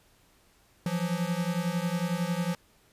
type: beating tone pair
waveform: square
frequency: 168.7 / 179.7 Hz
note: E3 / F3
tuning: +40 / +50 cents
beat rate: 11 Hz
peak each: -31 dBFS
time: 0.86-2.55 s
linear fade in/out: 2 ms
effects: pink hiss -63 dBFS RMS until 2.92 s + resampled to 32000 Hz